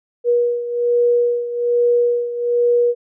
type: beating tone pair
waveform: sine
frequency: 480 / 481.2 Hz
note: B4 / B4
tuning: -49 / -45 cents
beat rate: 1.2 Hz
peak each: -15 / -20 dBFS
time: 0.24-2.95 s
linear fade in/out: 50 ms
effects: none